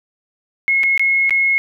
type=tone with dropouts; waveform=sine; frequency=2169 Hz; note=C#7; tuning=38 cents flat; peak=-12 dBFS; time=0.68-1.58 s; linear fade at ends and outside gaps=0 ms; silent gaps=0.833-0.837 / 0.977-0.995 / 1.295-1.307 s; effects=none